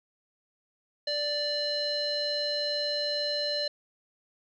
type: tone with low-pass filter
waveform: square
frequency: 587.3 Hz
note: D5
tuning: in tune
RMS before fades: -30 dBFS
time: 1.07-3.68 s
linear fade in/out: 5 ms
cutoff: 4200 Hz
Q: 9.9
effects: none